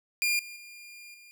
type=tone with level steps; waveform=sawtooth; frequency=2408 Hz; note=D7; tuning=43 cents sharp; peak=-21 / -38 / -42 / -47 dBFS; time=0.22-1.31 s; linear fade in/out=0 ms; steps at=0.39 / 0.56 / 1.14 s; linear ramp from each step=2 ms; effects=none